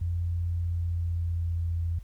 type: tone with pitch glide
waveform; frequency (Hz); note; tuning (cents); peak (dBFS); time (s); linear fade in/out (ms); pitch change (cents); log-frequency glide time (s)
sine; 86 to 84.33; F2 to E2; -26 to +40; -26; 0.01-1.99; 5; -34; 0.55-1.83
effects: added 50 Hz sine -41 dBFS peak until 2.03 s + pink hiss -65 dBFS RMS until 2.03 s